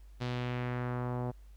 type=tone with low-pass filter sweep; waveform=sawtooth; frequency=123.47 Hz; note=B2; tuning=in tune; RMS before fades=-35 dBFS; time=0.2-1.32 s; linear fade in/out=20 ms; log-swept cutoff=4400 to 760 Hz; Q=1.5; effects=added 50 Hz sine -50 dBFS peak until 1.56 s + pink hiss -70 dBFS RMS until 1.56 s